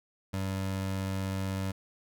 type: tone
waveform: 25% pulse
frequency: 96 Hz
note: G2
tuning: 36 cents flat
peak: -27 dBFS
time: 0.33-1.72 s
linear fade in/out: 10 ms
effects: none